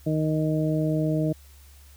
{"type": "harmonic tone", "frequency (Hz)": 155.56, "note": "D#3", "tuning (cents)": 0, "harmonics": [1, 2, 3, 4], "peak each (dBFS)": [-24, -26, -33, -30], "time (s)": [0.06, 1.33], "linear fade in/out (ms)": 10, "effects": ["added 70 Hz sine -48 dBFS peak until 1.96 s", "white hiss -56 dBFS RMS until 1.96 s"]}